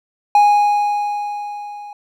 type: tone with level ramp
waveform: triangle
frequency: 826 Hz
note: G#5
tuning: 10 cents flat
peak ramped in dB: -5 to -29 dBFS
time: 0.35-1.93 s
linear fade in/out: 2 ms
effects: none